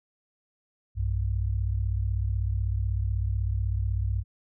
sine tone pair together, 61.42 / 97.5 Hz, B1 / G2, -9 / -9 cents, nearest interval minor sixth, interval 800 cents, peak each -27 dBFS, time 0.95-4.24 s, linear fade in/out 50 ms, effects none

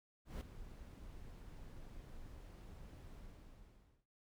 brown noise with ADSR envelope, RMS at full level -41 dBFS, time 0.25-4.06 s, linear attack 160 ms, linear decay 5 ms, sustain -12 dB, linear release 920 ms, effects none

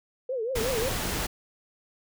sine tone with vibrato, 484.1 Hz, B4, 35 cents flat, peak -27 dBFS, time 0.29-0.89 s, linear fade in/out 5 ms, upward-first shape triangle, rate 5.5 Hz, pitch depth 220 cents each way
pink noise, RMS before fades -30 dBFS, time 0.55-1.27 s, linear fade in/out 10 ms
effects none

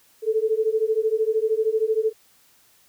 sine beating tone pair, 433.2 / 446.2 Hz, A4 / A4, -27 / +24 cents, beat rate 13 Hz, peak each -22 dBFS, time 0.22-2.13 s, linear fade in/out 50 ms, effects white hiss -58 dBFS RMS until 2.88 s

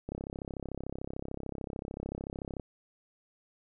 click train, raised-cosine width 2 ms, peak -24 dBFS, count 85, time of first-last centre 0.09-2.597 s, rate 33.5 Hz, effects none

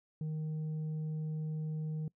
triangle tone with tanh clipping, 155.56 Hz, D#3, in tune, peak -35 dBFS, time 0.21-2.08 s, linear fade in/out 2 ms, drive 8 dB, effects noise-tail reverb RT60 0.1 s tail -23 dB re dry

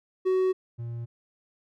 triangle tone pair in turn, 373.9 / 117.57 Hz, F#4 / A#2, +18 / +15 cents, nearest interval octave + minor sixth, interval 2003 cents, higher first, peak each -19 / -30 dBFS, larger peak first, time 0.25-0.53 / 0.78-1.06 s, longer neither, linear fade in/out 20 ms, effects none

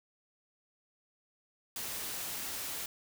white noise, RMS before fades -39 dBFS, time 1.76-2.86 s, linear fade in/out 2 ms, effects none

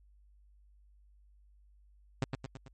sawtooth tone with echo, 132.5 Hz, C3, 22 cents sharp, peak -24 dBFS, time 2.22-2.24 s, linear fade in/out 2 ms, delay 110 ms, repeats 4, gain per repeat -5 dB, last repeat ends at 2.68 s, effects added 50 Hz sine -59 dBFS peak until 2.73 s + MP3 32 kbps

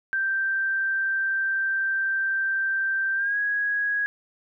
sine tone with pitch glide, 1568 to 1657.4 Hz, G6 to G#6, 0 to -4 cents, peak -22 dBFS, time 0.13-4.06 s, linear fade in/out 0 ms, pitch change +96 cents, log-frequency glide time 3.15-3.37 s, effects none

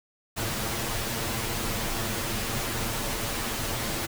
pink noise with comb filter, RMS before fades -30 dBFS, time 0.36-4.07 s, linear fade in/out 20 ms, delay 8.8 ms, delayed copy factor +0.65, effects none

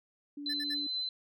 sine tone, 288.6 Hz, D4, 30 cents flat, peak -39 dBFS, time 0.37-0.87 s, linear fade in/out 5 ms
sine tone with tremolo, 4046 Hz, B7, 41 cents sharp, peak -31 dBFS, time 0.46-1.09 s, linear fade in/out 2 ms, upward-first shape triangle, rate 4.3 Hz, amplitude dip 30%
square tone bursts, 1760 Hz, A6, in tune, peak -40 dBFS, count 3, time 0.49-0.746 s, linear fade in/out 10 ms, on 48 ms, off 56 ms
effects none

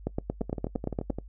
two click trains, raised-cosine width 2 ms, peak -20 / -15 dBFS, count 10 / 10, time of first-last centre 0.41-1.186 / 0.07-1.103 s, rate 11.6 / 8.71 Hz, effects noise-tail reverb RT60 0.1 s tail -22 dB re dry + added 50 Hz sine -43 dBFS peak until 1.28 s

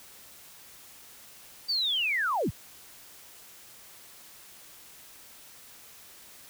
sine linear sweep, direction down, 4719 to 31.1 Hz, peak -25 dBFS, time 1.68-2.51 s, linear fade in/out 20 ms, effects white hiss -51 dBFS RMS until 6.49 s

